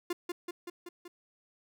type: tone with echo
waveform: 45% pulse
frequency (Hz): 350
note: F4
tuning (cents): +4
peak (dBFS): -30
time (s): 0.1-0.13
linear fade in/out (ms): 5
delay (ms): 190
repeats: 5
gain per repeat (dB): -3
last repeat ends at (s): 1.08
effects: none